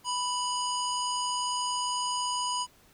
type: harmonic tone with a mistuned harmonic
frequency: 987.8 Hz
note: B5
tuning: in tune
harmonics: 1 / 3 / 5 / 7 / 9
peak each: -30 / -35 / -37 / -38 / -40 dBFS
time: 0.04-2.67 s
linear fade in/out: 50 ms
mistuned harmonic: 7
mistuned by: -55 cents
effects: pink hiss -60 dBFS RMS until 2.93 s